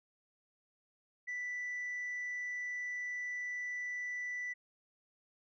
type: tone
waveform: sine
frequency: 1975.5 Hz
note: B6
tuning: in tune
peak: -35 dBFS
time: 1.27-4.54 s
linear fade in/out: 20 ms
effects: tanh soft clip ceiling -35 dBFS